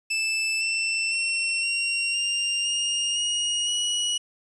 sawtooth tone with pitch steps, 2637 / 2675 / 2714 / 2754 / 2794 / 2834 / 2876 / 2917 Hz, E7 / E7 / E7 / F7 / F7 / F7 / F#7 / F#7, 0 / +25 / +50 / -25 / 0 / +25 / -50 / -25 cents, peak -20 dBFS, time 0.1-4.18 s, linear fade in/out 10 ms, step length 510 ms, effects resampled to 22050 Hz + 9-bit

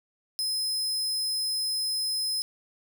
sawtooth tone, 5100 Hz, D#8, 42 cents sharp, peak -24 dBFS, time 0.39-2.42 s, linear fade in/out 0 ms, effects 11-bit

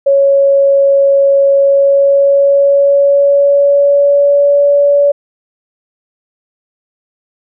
sine tone with pitch glide, 554.4 to 571 Hz, C#5 to D5, 0 to -49 cents, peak -5 dBFS, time 0.06-5.12 s, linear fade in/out 10 ms, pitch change +51 cents, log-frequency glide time 1.53-4.65 s, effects none

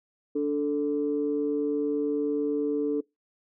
sine tone pair together, 291 / 440 Hz, D4 / A4, -16 / 0 cents, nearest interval perfect fifth, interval 716 cents, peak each -26 dBFS, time 0.35-3.01 s, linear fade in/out 10 ms, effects noise-tail reverb RT60 0.2 s tail -24 dB re dry + tanh soft clip ceiling -17 dBFS

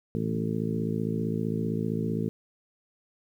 harmonic tone with a mistuned harmonic, 55.4 Hz, A1, 13 cents sharp, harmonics 2 / 3 / 4 / 5 / 6 / 7 / 8, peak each -34 / -31 / -31 / -38 / -38 / -38 / -36 dBFS, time 0.15-2.29 s, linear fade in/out 0 ms, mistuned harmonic 2, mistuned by +36 cents, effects 10-bit

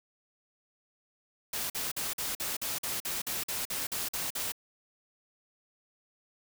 white noise bursts, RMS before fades -34 dBFS, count 14, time 1.53-4.521 s, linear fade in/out 5 ms, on 170 ms, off 47 ms, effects none

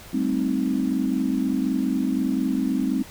sine chord, A half-diminished seventh, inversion third, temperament equal, 196 / 220 / 261.6 / 311.1 Hz, G3 / A3 / C4 / Eb4, 0 / 0 / 0 / 0 cents, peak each -27 / -29 / -23 / -28 dBFS, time 0.13-3.03 s, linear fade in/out 10 ms, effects pink hiss -44 dBFS RMS until 3.1 s

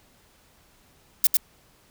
violet noise with echo, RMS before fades -17 dBFS, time 1.24-1.27 s, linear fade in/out 2 ms, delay 100 ms, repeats 1, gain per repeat -2 dB, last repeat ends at 1.37 s, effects pink hiss -59 dBFS RMS until 1.9 s

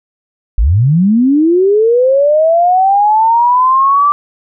sine linear sweep, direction up, 43.65 to 1174.7 Hz, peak -6 dBFS, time 0.58-4.12 s, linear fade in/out 0 ms, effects none

